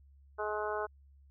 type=harmonic tone; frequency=211.6 Hz; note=G#3; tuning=33 cents sharp; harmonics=2 / 3 / 4 / 5 / 6 / 7; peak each=-37 / -39 / -40 / -41 / -42 / -42 dBFS; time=0.38-0.87 s; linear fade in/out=20 ms; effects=added 69 Hz sine -57 dBFS peak until 1.3 s